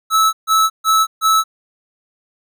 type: tone bursts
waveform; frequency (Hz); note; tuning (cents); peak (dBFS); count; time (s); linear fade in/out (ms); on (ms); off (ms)
square; 1305; E6; -18; -11; 4; 0.1-1.44; 50; 230; 140
effects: none